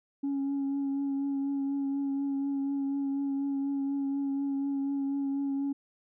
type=tone with vibrato; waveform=sine; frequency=277.2 Hz; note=C#4; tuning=in tune; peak=-26 dBFS; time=0.23-5.73 s; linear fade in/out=10 ms; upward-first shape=triangle; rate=4.1 Hz; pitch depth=22 cents each way; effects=tanh soft clip ceiling -26 dBFS